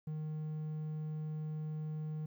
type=tone; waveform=triangle; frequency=154.5 Hz; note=D#3; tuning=12 cents flat; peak=-35 dBFS; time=0.07-2.26 s; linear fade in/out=5 ms; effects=12-bit